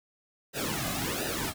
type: noise with flanger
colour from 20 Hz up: pink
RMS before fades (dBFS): -32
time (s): 0.53-1.54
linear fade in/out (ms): 50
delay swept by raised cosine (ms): 0.9 to 2.2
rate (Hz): 1.4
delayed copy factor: -0.85
effects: none